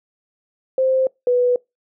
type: tone pair in turn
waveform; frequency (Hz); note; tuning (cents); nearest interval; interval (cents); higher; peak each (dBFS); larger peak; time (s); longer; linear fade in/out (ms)
sine; 523.3 / 492.9; C5 / B4; 0 / -3; minor second; 103; first; -14 / -13; second; 0.78-1.07 / 1.27-1.56; neither; 2
effects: noise-tail reverb RT60 0.2 s tail -25 dB re dry